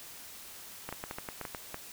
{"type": "clicks", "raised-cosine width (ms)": 0.5, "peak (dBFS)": -22, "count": 10, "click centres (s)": [0.89, 0.926, 1.039, 1.111, 1.185, 1.288, 1.413, 1.452, 1.548, 1.744], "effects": ["white hiss -48 dBFS RMS until 1.92 s"]}